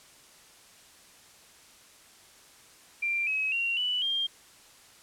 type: tone with pitch steps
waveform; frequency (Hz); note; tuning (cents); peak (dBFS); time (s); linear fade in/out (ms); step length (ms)
sine; 2370 / 2555 / 2754 / 2969 / 3200; D7 / D#7 / F7 / F#7 / G7; +15 / +45 / -25 / +5 / +35; -26; 3.02-4.27; 10; 250
effects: white hiss -55 dBFS RMS until 5.02 s + low-pass 10000 Hz 12 dB/octave